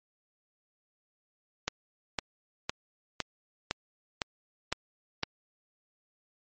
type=click train; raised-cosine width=0.2 ms; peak=-11 dBFS; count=8; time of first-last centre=1.68-5.233 s; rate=1.97 Hz; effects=MP3 32 kbps